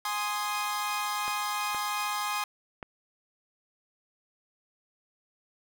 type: chord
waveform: sawtooth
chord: Ab major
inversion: none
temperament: equal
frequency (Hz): 830.6 / 1046.5 / 1244.5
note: Ab5 / C6 / Eb6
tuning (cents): 0 / 0 / 0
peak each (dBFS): -30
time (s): 0.05-2.44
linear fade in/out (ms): 2
type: clicks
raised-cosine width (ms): 0.5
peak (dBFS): -23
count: 3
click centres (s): 1.28 / 1.747 / 2.828
effects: none